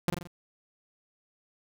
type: tone with echo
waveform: sawtooth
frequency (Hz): 174.61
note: F3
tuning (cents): 0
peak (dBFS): -19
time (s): 0.08-0.1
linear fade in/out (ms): 0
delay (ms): 43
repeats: 4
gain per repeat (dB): -5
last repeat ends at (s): 0.272
effects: none